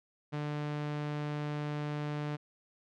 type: tone with low-pass filter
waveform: sawtooth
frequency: 148.3 Hz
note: D3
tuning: 17 cents sharp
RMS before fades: -36 dBFS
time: 0.32-2.37 s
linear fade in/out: 20 ms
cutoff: 3500 Hz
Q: 0.64
effects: none